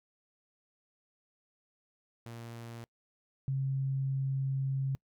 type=tone pair in turn; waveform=sawtooth / sine; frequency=116.54 / 134.95 Hz; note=A#2 / C#3; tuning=0 / -46 cents; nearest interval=minor third; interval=254 cents; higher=second; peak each=-39 / -29 dBFS; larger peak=second; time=2.26-2.84 / 3.48-4.95 s; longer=second; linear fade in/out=0 ms; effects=noise-tail reverb RT60 0.1 s tail -26 dB re dry

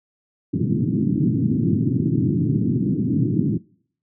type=band-pass noise; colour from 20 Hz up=pink; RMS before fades=-20 dBFS; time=0.53-3.58 s; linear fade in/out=10 ms; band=110 to 330 Hz; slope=48 dB/octave; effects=noise-tail reverb RT60 0.6 s tail -24 dB re dry

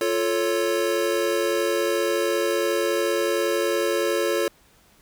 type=chord; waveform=square; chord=F augmented; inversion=none; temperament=equal; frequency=349.2 / 440 / 554.4 Hz; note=F4 / A4 / C#5; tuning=0 / 0 / 0 cents; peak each=-26 dBFS; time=0.01-4.48 s; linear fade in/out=2 ms; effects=pink hiss -57 dBFS RMS until 5.01 s

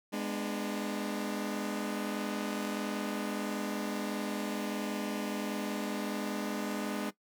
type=chord; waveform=sawtooth; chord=G# diminished; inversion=none; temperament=just; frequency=207.7 / 249.2 / 299 Hz; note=G#3 / B3 / D4; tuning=0 / +16 / +31 cents; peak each=-32 / -36 / -34 dBFS; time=0.12-7.11 s; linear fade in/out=20 ms; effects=noise-tail reverb RT60 0.1 s tail -18 dB re dry

